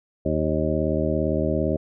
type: harmonic tone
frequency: 77.6 Hz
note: D#2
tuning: 4 cents flat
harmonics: 1 / 2 / 3 / 4 / 5 / 7 / 8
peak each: -28 / -28 / -28 / -28 / -28 / -28 / -28 dBFS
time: 0.25-1.77 s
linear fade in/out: 10 ms
effects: none